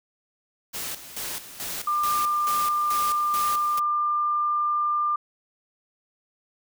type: noise with tremolo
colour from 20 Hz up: white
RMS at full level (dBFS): -32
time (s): 0.73-3.8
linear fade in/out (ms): 20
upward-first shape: square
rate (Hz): 2.3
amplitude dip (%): 70
type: tone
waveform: sine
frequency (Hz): 1196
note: D6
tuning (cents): +31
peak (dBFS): -21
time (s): 1.87-5.16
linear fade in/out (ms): 5
effects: none